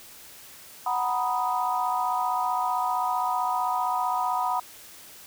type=chord; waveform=sine; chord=B major seventh; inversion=second; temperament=equal; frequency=740 / 932.3 / 987.8 / 1244.5 Hz; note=F#5 / A#5 / B5 / D#6; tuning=0 / 0 / 0 / 0 cents; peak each=-28 / -32 / -27 / -31 dBFS; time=0.86-4.6 s; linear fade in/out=5 ms; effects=white hiss -47 dBFS RMS until 5.26 s